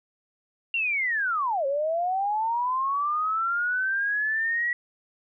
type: linear two-way sweep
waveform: sine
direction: down then up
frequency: 2789 to 535 to 1939 Hz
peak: -23 dBFS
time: 0.74-4.73 s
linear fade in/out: 2 ms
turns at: 1.66 s
effects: none